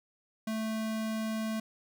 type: tone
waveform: square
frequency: 220 Hz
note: A3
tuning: in tune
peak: -32 dBFS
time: 0.47-1.6 s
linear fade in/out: 5 ms
effects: none